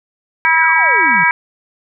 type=harmonic tone; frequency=324 Hz; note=E4; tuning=30 cents flat; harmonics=3 / 4 / 5 / 6 / 7; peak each=-14 / -23 / -14 / -18 / -14 dBFS; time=0.45-1.31 s; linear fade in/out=0 ms
type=exponential sweep; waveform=sine; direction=down; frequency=2100 to 155.56 Hz; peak=-23 dBFS; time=0.54-1.24 s; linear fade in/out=5 ms
effects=none